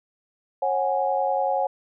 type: chord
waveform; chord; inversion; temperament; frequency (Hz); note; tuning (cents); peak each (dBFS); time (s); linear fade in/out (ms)
sine; C# suspended fourth; none; equal with one note detuned; 544.2 / 740 / 830.6; C#5 / F#5 / G#5; -32 / 0 / 0; -25; 0.62-1.67; 5
effects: none